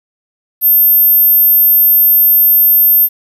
sine tone, 13290 Hz, G#9, in tune, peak -4 dBFS, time 0.61-3.09 s, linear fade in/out 50 ms, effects tanh soft clip ceiling 0 dBFS + 7-bit

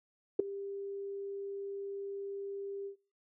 sine tone with ADSR envelope, 397.2 Hz, G4, 23 cents sharp, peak -18 dBFS, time 0.39-2.96 s, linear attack 7 ms, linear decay 5 ms, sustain -20 dB, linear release 99 ms, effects noise-tail reverb RT60 0.4 s tail -24 dB re dry

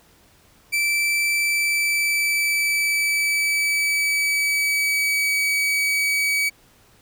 40% pulse tone with pitch glide, 2330 to 2274 Hz, D7 to C#7, -14 to +44 cents, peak -18 dBFS, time 0.72-6.5 s, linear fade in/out 20 ms, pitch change -42 cents, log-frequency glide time 1.33-5.42 s, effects pink hiss -55 dBFS RMS until 7.01 s

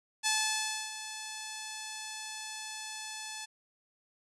5% pulse tone with ADSR envelope, 867 Hz, A5, 26 cents flat, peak -14 dBFS, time 0.23-3.46 s, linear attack 34 ms, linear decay 640 ms, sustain -13 dB, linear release 17 ms, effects resampled to 22050 Hz

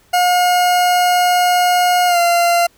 40% pulse tone with pitch glide, 717 to 690.6 Hz, F5 to F5, +45 to -20 cents, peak -10 dBFS, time 0.13-2.67 s, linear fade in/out 10 ms, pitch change -65 cents, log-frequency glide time 2.07-2.18 s, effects pink hiss -53 dBFS RMS until 2.77 s

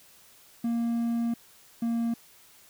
triangle tone pair in turn, 233.4 / 232.1 Hz, A#3 / A#3, +2 / -7 cents, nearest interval unison, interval 9 cents, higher first, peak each -23 dBFS, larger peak neither, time 0.64-1.34 / 1.82-2.14 s, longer first, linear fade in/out 5 ms, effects white hiss -56 dBFS RMS until 2.69 s

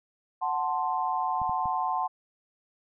sine chord, F# diminished, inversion none, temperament equal, 740 / 880 / 1046.5 Hz, F#5 / A5 / C6, 0 / 0 / 0 cents, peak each -30 dBFS, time 0.41-2.08 s, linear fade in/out 20 ms
clicks, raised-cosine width 5 ms, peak -29 dBFS, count 3, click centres 1.417 / 1.495 / 1.657 s
effects none

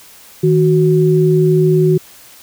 sine tone pair together, 157.92 / 370 Hz, D#3 / F#4, +26 / 0 cents, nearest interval octave + minor third, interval 1474 cents, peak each -11 dBFS, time 0.43-1.98 s, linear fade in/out 10 ms, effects white hiss -41 dBFS RMS until 2.42 s

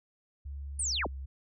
sine tone with pitch glide, 70 to 67.23 Hz, C#2 to C2, +18 to +48 cents, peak -37 dBFS, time 0.45-1.26 s, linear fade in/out 10 ms, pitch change -70 cents, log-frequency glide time 0.86-1.05 s
sine linear sweep, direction down, 9397 to 75.1 Hz, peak -29 dBFS, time 0.79-1.07 s, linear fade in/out 5 ms
effects none

